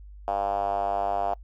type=tone with band-pass filter; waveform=5% pulse; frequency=99.8 Hz; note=G2; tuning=32 cents sharp; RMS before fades=-27 dBFS; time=0.28-1.34 s; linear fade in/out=0 ms; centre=720 Hz; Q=5.8; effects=noise-tail reverb RT60 0.1 s tail -26 dB re dry + added 50 Hz sine -42 dBFS peak until 1.43 s